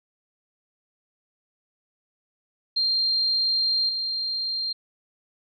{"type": "tone with level steps", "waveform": "sine", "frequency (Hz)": 4186, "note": "C8", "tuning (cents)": 0, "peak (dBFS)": [-20, -25], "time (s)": [2.76, 4.73], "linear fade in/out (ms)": 10, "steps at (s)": 3.89, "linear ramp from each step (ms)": 2, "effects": []}